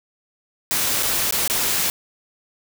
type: noise with dropouts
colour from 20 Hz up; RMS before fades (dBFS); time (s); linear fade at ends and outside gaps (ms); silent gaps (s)
white; -21; 0.71-1.9; 0; 1.026-1.031 / 1.31-1.324 / 1.477-1.499
effects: none